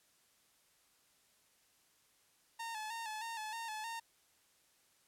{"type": "tone with vibrato", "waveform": "sawtooth", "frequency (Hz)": 889, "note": "A5", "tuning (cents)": 18, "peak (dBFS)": -37, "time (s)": [2.59, 4], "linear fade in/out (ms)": 10, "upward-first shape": "square", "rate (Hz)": 3.2, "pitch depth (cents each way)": 55, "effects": ["white hiss -71 dBFS RMS until 5.07 s", "low-pass 12000 Hz 12 dB/octave"]}